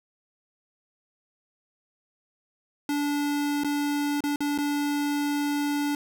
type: tone with dropouts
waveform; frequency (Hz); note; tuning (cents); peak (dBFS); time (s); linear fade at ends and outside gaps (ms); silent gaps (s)
square; 289.9; D4; -22; -25; 2.89-5.95; 2; 3.636-3.645 / 4.206-4.238 / 4.36-4.405 / 4.578-4.585
effects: 11-bit